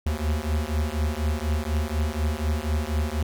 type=beating tone pair; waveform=square; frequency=74.1 / 78.2 Hz; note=D2 / D#2; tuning=+16 / +9 cents; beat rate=4.1 Hz; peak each=-27 dBFS; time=0.06-3.23 s; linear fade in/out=5 ms; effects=none